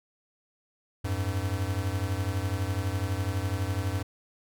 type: beating tone pair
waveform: square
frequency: 90 / 102 Hz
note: F#2 / G#2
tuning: -47 / -31 cents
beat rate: 12 Hz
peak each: -31 dBFS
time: 1.04-4.03 s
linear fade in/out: 10 ms
effects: none